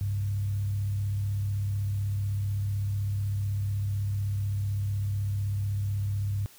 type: tone with frequency modulation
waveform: sine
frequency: 100.1 Hz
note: G2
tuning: 37 cents sharp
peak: -26 dBFS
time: 0.01-6.46 s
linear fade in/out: 0 ms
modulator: 35.9 Hz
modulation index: 0.35
effects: white hiss -54 dBFS RMS until 6.58 s